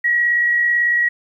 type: tone with amplitude modulation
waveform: sine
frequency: 1912 Hz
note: A#6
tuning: 43 cents sharp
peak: -12 dBFS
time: 0.04-1.09 s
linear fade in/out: 10 ms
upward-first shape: sine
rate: 58.1 Hz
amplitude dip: 30%
effects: 9-bit